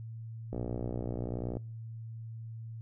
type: click train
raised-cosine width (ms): 2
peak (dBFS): -23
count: 64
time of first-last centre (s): 0.53-1.57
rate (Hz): 60.6
effects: noise-tail reverb RT60 0.5 s tail -26 dB re dry + added 113 Hz sine -40 dBFS peak until 2.81 s